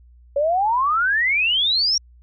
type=exponential sweep; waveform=sine; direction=up; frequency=550 to 5700 Hz; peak=-16 dBFS; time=0.36-1.98 s; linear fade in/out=5 ms; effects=added 60 Hz sine -46 dBFS peak until 2.22 s